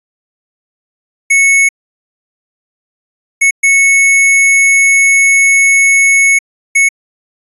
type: tone bursts at uneven times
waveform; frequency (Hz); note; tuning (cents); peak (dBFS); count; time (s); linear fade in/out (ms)
square; 2205; C#7; -10; -6; 4; 1.3-1.69 / 3.41-3.51 / 3.63-6.39 / 6.75-6.89; 10
effects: resampled to 32000 Hz